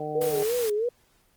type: harmonic tone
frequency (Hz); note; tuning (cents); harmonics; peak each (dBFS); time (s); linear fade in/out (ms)
151.7; D#3; -44; 1 / 2 / 3 / 4 / 5; -38 / -38 / -33 / -36 / -34; 0-0.43; 2
type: tone with vibrato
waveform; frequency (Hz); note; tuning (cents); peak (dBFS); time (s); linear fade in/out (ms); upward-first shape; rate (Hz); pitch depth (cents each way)
sine; 451.7; A4; +45; -23; 0.15-0.89; 5; sine; 3; 150
type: noise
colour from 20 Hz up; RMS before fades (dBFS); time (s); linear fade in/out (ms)
white; -35; 0.21-0.7; 5
effects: pink hiss -64 dBFS RMS until 1.36 s + Opus 24 kbps